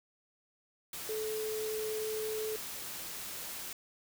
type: tone in noise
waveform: sine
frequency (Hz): 433.7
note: A4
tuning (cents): -25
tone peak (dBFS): -34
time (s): 1.09-2.56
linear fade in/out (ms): 2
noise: white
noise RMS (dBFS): -42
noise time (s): 0.93-3.73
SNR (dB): +5
effects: none